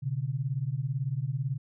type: beating tone pair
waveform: sine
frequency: 124.8 / 142.8 Hz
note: B2 / D3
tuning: +19 / -48 cents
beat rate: 18 Hz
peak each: -31 dBFS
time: 0.02-1.58 s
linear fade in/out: 20 ms
effects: none